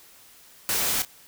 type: noise with echo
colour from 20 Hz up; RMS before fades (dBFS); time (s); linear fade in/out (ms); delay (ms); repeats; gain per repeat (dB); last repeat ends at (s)
white; -25; 0.69-1.02; 0; 29; 1; -12; 1.049
effects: white hiss -52 dBFS RMS until 1.27 s